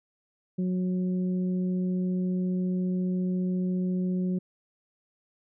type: harmonic tone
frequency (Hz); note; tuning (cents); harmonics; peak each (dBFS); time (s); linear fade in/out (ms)
182.9; F#3; -20; 1 / 2 / 3; -25 / -36 / -46; 0.58-4.39; 10
effects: none